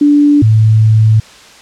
sine tone pair in turn, 291.4 / 109.63 Hz, D4 / A2, -13 / -6 cents, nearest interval octave + perfect fourth, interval 1693 cents, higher first, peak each -4 dBFS, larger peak neither, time 0.01-0.42 / 0.42-1.2 s, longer second, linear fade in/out 5 ms, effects white hiss -37 dBFS RMS until 1.61 s + low-pass 6000 Hz 12 dB/octave

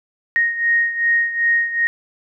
sine beating tone pair, 1864.7 / 1867.3 Hz, A#6 / A#6, 0 / +2 cents, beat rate 2.6 Hz, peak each -16 / -21 dBFS, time 0.36-1.87 s, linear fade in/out 0 ms, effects none

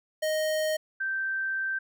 square / sine tone pair in turn, 622.3 / 1560.9 Hz, D#5 / G6, 0 / -8 cents, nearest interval octave + major third, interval 1592 cents, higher second, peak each -26 / -27 dBFS, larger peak first, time 0.22-0.77 / 1-1.79 s, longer second, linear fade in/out 10 ms, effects none

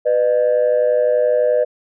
sine tone pair together, 496.1 / 607.7 Hz, B4 / D#5, +8 / -41 cents, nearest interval major third, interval 351 cents, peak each -14 dBFS, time 0.05-1.65 s, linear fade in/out 20 ms, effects tanh soft clip ceiling -8 dBFS

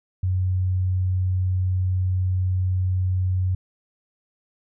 sine tone, 92.4 Hz, F#2, 2 cents flat, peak -19 dBFS, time 0.23-3.55 s, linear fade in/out 5 ms, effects none

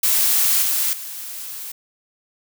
blue noise with level steps, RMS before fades -17 / -20 / -32 dBFS, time 0.03-1.72 s, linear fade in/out 5 ms, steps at 0.62 / 0.93 s, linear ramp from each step 2 ms, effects none

